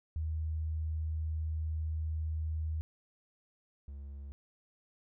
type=tone pair in turn; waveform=sine / triangle; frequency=78.8 / 69.86 Hz; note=D#2 / C#2; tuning=+23 / +14 cents; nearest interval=major second; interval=209 cents; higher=first; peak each=-32 / -40 dBFS; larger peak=first; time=0.16-2.81 / 3.88-4.32 s; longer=first; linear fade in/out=0 ms; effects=none